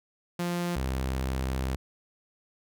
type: tone pair in turn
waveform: sawtooth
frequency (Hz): 174.61 / 65.4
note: F3 / C2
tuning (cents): 0 / 0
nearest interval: octave + perfect fourth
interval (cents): 1700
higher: first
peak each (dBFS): -24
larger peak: neither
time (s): 0.39-0.76 / 0.76-1.76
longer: second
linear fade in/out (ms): 5
effects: none

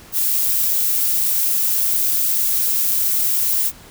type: noise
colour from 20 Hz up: violet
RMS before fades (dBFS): -18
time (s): 0.12-3.72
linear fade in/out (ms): 50
effects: pink hiss -43 dBFS RMS until 3.9 s

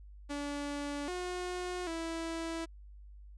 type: tone with pitch steps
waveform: sawtooth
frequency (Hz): 287.7 / 360.5 / 329.1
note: D4 / F#4 / E4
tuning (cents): -36 / -45 / -3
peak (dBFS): -32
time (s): 0.29-2.66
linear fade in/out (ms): 20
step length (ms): 790
effects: added 50 Hz sine -49 dBFS peak until 3.37 s + resampled to 22050 Hz

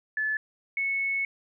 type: tone pair in turn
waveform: sine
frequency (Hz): 1731 / 2203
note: A6 / C#7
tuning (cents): -29 / -11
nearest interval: major third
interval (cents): 418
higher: second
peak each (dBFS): -25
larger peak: neither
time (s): 0.17-0.37 / 0.77-1.25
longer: second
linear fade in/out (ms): 2
effects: none

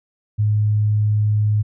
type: tone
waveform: sine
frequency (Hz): 105.7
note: G#2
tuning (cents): +31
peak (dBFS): -14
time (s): 0.38-1.63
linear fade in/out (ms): 20
effects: none

